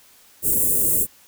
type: band-stop noise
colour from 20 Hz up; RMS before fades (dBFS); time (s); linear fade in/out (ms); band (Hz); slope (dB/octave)
white; -19; 0.42-1.07; 50; 520 to 7800; 48
effects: white hiss -52 dBFS RMS until 1.27 s